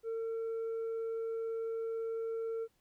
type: tone with tanh clipping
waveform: triangle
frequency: 453 Hz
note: A#4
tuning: 50 cents flat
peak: -35 dBFS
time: 0.03-2.68 s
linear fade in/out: 50 ms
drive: 7 dB
effects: pink hiss -75 dBFS RMS until 2.8 s